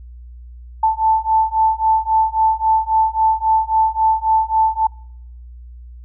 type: beating tone pair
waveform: sine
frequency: 880 / 883.7 Hz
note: A5 / A5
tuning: 0 / +7 cents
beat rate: 3.7 Hz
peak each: -16 dBFS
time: 0.83-4.87 s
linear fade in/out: 5 ms
effects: noise-tail reverb RT60 0.7 s tail -26 dB re dry + added 60 Hz sine -34 dBFS peak until 6.04 s